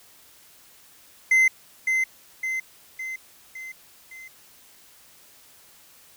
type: tone with echo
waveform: triangle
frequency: 2064 Hz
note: C7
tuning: 24 cents flat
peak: -13 dBFS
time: 1.31-1.48 s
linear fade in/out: 5 ms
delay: 560 ms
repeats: 5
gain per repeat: -5 dB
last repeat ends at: 4.28 s
effects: white hiss -53 dBFS RMS until 6.16 s